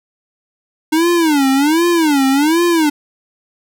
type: tone with vibrato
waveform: square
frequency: 304.4 Hz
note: D#4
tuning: 38 cents flat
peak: -11 dBFS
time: 0.92-2.9 s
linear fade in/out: 10 ms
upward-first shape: sine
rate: 1.3 Hz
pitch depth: 230 cents each way
effects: none